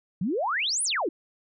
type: exponential two-way sweep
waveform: sine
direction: up then down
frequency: 160.6 to 10570 to 286.2 Hz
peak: -24 dBFS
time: 0.21-1.09 s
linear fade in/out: 5 ms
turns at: 0.83 s
effects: none